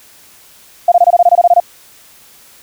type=tone bursts; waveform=sine; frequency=699 Hz; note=F5; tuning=1 cent sharp; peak=-3 dBFS; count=12; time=0.88-1.601 s; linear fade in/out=5 ms; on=39 ms; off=23 ms; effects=white hiss -43 dBFS RMS until 2.62 s